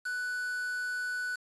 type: tone with quantisation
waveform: triangle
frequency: 1487 Hz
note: F#6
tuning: 8 cents sharp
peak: -30 dBFS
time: 0.05-1.36 s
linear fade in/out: 10 ms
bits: 7
effects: resampled to 22050 Hz